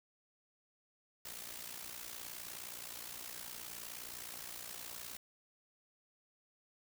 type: noise with amplitude modulation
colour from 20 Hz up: white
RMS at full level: -44 dBFS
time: 1.25-5.17 s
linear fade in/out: 5 ms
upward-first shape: sine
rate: 59.3 Hz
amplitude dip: 70%
effects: none